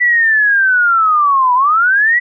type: linear two-way sweep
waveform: sine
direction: down then up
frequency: 1975.5 to 972 to 1975.5 Hz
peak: -8 dBFS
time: 0-2.2 s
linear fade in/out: 20 ms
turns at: 1.54 s
effects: none